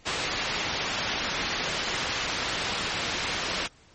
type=low-pass noise; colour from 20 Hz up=white; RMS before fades=-30 dBFS; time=0.05-3.68 s; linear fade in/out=20 ms; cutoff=3900 Hz; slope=12 dB/octave; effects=pink hiss -57 dBFS RMS until 3.94 s + MP3 32 kbps